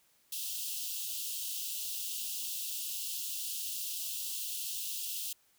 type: high-pass noise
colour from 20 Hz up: white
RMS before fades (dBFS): -38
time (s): 0.32-5.33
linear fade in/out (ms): 5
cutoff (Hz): 2700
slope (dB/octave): 96
effects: white hiss -69 dBFS RMS until 5.58 s